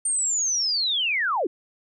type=linear sweep; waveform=sine; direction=down; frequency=8870 to 291.8 Hz; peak=-21 dBFS; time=0.05-1.47 s; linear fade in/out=5 ms; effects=none